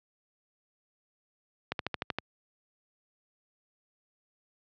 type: slowing click train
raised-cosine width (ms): 0.3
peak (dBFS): -14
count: 7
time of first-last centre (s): 1.72-2.186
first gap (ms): 72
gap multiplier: 1.03
effects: high-pass 80 Hz 12 dB/octave + low-pass 5000 Hz 12 dB/octave